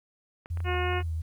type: clicks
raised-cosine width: 0.5 ms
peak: -29 dBFS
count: 6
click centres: 0.459 / 0.573 / 0.604 / 0.744 / 0.931 / 1.005 s
type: tone with vibrato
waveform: sine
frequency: 83 Hz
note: E2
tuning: 12 cents sharp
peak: -28 dBFS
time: 0.5-1.22 s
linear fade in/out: 10 ms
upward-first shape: sine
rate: 2.7 Hz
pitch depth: 60 cents each way
type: harmonic tone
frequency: 360 Hz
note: F#4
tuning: 47 cents flat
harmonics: 1 / 2 / 3 / 4 / 5 / 6 / 7 / 8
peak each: -31 / -34 / -36 / -37 / -38 / -39 / -39 / -40 dBFS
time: 0.64-1.03 s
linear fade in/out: 50 ms
effects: 10-bit